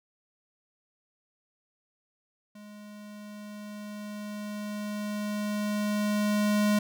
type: tone with level ramp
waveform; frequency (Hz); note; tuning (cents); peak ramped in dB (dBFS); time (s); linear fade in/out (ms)
square; 208.5; G#3; +7; -46 to -22; 2.55-6.79; 5
effects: none